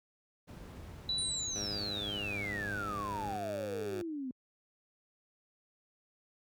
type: noise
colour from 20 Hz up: brown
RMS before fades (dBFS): -44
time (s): 0.47-3.38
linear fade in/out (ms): 20
type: tone with exponential decay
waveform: sine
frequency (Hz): 3951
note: B7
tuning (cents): 0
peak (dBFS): -30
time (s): 1.09-2.75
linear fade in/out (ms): 2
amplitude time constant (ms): 360
type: exponential sweep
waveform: sine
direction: down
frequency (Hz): 9320 to 247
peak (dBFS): -36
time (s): 1.18-4.31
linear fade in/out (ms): 2
type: tone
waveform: 10% pulse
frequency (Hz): 102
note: G#2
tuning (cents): -31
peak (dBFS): -32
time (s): 1.56-4.02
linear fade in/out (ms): 0
effects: high-pass 60 Hz 12 dB/octave